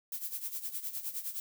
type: noise with tremolo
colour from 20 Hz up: violet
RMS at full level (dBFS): -36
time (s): 0.12-1.4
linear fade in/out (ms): 2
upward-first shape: sine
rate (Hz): 9.7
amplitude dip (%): 75
effects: none